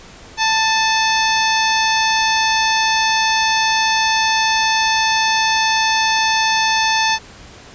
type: harmonic tone with a mistuned harmonic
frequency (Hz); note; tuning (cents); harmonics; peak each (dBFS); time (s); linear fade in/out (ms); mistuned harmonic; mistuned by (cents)
885; A5; +10; 1 / 2 / 3 / 4 / 5 / 6 / 7; -17 / -20 / -22 / -23 / -24 / -25 / -25; 0.37-7.19; 50; 3; -45
effects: pink hiss -40 dBFS RMS until 7.74 s + resampled to 16000 Hz